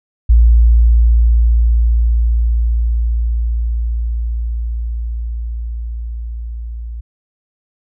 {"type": "tone with level ramp", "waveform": "sine", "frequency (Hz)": 57.5, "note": "A#1", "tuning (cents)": -23, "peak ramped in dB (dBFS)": [-4, -23], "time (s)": [0.29, 7.01], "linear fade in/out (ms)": 10, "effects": []}